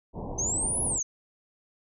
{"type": "low-pass noise", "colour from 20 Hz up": "pink", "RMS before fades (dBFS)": -35, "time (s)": [0.13, 1], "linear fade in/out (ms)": 50, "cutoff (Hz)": 1000, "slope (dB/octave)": 96}
{"type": "linear two-way sweep", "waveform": "sine", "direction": "up then down", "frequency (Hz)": [6120, 10580, 6120], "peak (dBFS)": -26, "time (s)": [0.38, 1.03], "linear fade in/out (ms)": 10, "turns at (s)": 0.83}
{"effects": []}